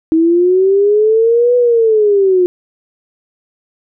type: linear two-way sweep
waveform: sine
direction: up then down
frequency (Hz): 317.7 to 493.9 to 354.5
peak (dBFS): -7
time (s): 0.12-2.46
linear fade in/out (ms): 0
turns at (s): 1.56
effects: none